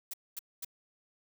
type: noise bursts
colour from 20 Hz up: blue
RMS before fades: -39 dBFS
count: 3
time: 0.11-0.648 s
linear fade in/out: 5 ms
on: 26 ms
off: 230 ms
effects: none